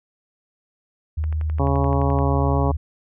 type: tone with pitch glide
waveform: sine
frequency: 77.78 to 76.09 Hz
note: D#2 to D#2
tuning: 0 to -38 cents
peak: -20 dBFS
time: 1.17-2.77 s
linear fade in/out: 10 ms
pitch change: -38 cents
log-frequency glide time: 2.2-2.57 s
type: click train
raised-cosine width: 0.5 ms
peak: -24 dBFS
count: 12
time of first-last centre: 1.24-2.188 s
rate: 11.6 Hz
type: harmonic tone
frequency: 138.59 Hz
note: C#3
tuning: in tune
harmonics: 1 / 2 / 3 / 4 / 5 / 6 / 7 / 8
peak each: -22 / -25 / -27 / -28 / -29 / -30 / -30 / -31 dBFS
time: 1.59-2.72 s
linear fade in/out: 10 ms
effects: none